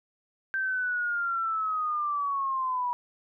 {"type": "linear sweep", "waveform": "sine", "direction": "down", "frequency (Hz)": [1568, 966], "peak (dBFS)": -26, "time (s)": [0.54, 2.93], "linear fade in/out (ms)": 0, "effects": []}